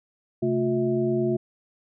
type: tone cluster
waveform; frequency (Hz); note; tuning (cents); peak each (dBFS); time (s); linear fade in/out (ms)
sine; 132.1 / 221.2 / 357.4 / 650; C3 / A3 / F4 / E5; +17 / +9 / +40 / -24; -29 / -27 / -23 / -32; 0.42-1.37; 10
effects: none